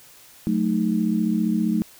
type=chord; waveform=sine; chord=D# diminished; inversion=first; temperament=equal; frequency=185 / 220 / 311.1 Hz; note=F#3 / A3 / D#4; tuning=0 / 0 / 0 cents; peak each=-24 / -21 / -26 dBFS; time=0.47-1.82 s; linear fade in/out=0 ms; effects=white hiss -49 dBFS RMS until 1.99 s